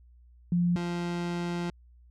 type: tone pair in turn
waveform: sine / 30% pulse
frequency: 174.61 / 173.63 Hz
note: F3 / F3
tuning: 0 / -10 cents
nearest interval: unison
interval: 10 cents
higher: first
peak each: -22 / -27 dBFS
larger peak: first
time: 0.52-0.76 / 0.76-1.7 s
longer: second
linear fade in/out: 2 ms
effects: added 60 Hz sine -53 dBFS peak until 2.1 s + low-pass 6000 Hz 12 dB/octave